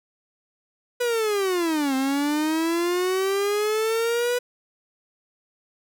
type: linear two-way sweep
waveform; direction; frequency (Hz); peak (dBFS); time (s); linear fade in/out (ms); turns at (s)
45% pulse; down then up; 493.9 to 261.6 to 493.9; -21; 1-4.39; 10; 1.95
effects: none